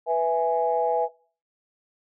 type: chord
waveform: sine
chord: E major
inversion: second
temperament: equal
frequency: 493.9 / 659.3 / 830.6 Hz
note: B4 / E5 / G#5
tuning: 0 / 0 / 0 cents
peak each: -24 dBFS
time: 0.06-1.09 s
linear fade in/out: 50 ms
effects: noise-tail reverb RT60 0.4 s tail -21 dB re dry + tanh soft clip ceiling -10 dBFS